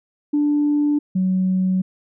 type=tone pair in turn; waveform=sine; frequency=293.7 / 186.41 Hz; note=D4 / F#3; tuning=0 / +13 cents; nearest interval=minor sixth; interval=787 cents; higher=first; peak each=-14 / -15 dBFS; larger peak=first; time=0.33-0.99 / 1.15-1.82 s; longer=second; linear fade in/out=10 ms; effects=tanh soft clip ceiling -11 dBFS